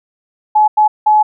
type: tone bursts at uneven times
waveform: sine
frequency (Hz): 852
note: G#5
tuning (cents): +44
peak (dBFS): -6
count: 3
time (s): 0.55-0.68 / 0.77-0.88 / 1.06-1.23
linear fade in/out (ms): 10
effects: none